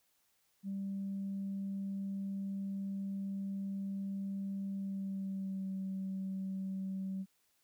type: tone with pitch glide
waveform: sine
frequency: 196 to 191.3 Hz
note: G3 to G3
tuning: 0 to -42 cents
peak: -35 dBFS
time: 0.63-7.26 s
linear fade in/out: 50 ms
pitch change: -42 cents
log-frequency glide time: 4.71-5.71 s
effects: tanh soft clip ceiling -32 dBFS + white hiss -75 dBFS RMS until 7.63 s